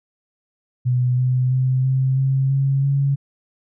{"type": "tone with pitch steps", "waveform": "sine", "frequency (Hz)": [124.9, 127.16, 129.45, 131.79, 134.17, 136.6, 139.07], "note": ["B2", "C3", "C3", "C3", "C3", "C#3", "C#3"], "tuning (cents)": [20, -49, -18, 13, 44, -25, 6], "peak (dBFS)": -15, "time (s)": [0.85, 3.16], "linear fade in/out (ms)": 20, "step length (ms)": 330, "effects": []}